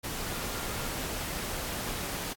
sine tone in noise, 1396.9 Hz, F6, in tune, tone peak -46 dBFS, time 0.33-0.88 s, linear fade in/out 20 ms, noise pink, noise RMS -35 dBFS, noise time 0.03-2.34 s, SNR -14 dB, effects AAC 64 kbps

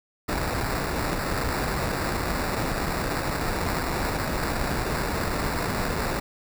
pink noise with sample-and-hold, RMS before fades -27 dBFS, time 0.28-6.2 s, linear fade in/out 10 ms, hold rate 3150 Hz, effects none

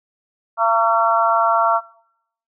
harmonic tone with a mistuned harmonic, 226.4 Hz, A3, 50 cents sharp, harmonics 3 / 4 / 5 / 6, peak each -19 / -19 / -19 / -19 dBFS, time 0.57-1.81 s, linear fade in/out 50 ms, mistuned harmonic 4, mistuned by +19 cents, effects noise-tail reverb RT60 0.7 s tail -20 dB re dry

